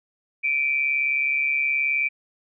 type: tone pair together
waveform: sine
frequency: 2329 / 2468 Hz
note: D7 / D#7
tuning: -15 / -15 cents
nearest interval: minor second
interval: 100 cents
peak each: -21 / -26 dBFS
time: 0.43-2.09 s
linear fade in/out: 20 ms
effects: none